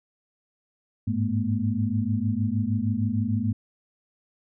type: tone cluster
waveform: sine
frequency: 101.4 / 108 / 214.5 / 240.5 Hz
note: G#2 / A2 / A3 / B3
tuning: -41 / -32 / -44 / -46 cents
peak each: -28 dBFS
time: 1.07-3.53 s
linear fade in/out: 10 ms
effects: none